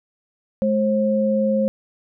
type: tone pair together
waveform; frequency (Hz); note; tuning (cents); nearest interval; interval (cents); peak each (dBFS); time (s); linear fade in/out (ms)
sine; 212.2 / 534.7; G#3 / C5; +38 / +37; octave + major third; 1599; -19; 0.62-1.68; 0
effects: none